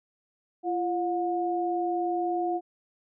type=tone pair together; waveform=sine; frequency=343.3 / 719.9 Hz; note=F4 / F#5; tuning=-30 / -48 cents; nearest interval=octave + minor second; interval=1282 cents; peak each=-28 dBFS; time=0.63-2.61 s; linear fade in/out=50 ms; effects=none